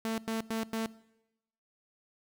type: tone bursts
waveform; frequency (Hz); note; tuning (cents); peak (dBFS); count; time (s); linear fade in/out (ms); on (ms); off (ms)
sawtooth; 223.7; A3; +29; -27; 4; 0.05-0.861; 0; 130; 97
effects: noise-tail reverb RT60 0.9 s tail -20 dB re dry